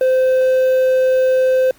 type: tone with quantisation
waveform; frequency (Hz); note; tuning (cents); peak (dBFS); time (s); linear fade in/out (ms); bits
triangle; 517; C5; -21; -9; 0.01-1.71; 2; 6
effects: pink hiss -50 dBFS RMS until 1.78 s + Opus 32 kbps